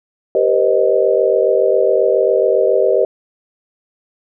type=chord; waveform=sine; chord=C minor seventh; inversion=second; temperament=equal with one note detuned; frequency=392 / 476 / 523.3 / 622.3 Hz; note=G4 / Bb4 / C5 / Eb5; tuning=0 / +36 / 0 / 0 cents; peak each=-16 dBFS; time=0.35-3.05 s; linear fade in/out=2 ms; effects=none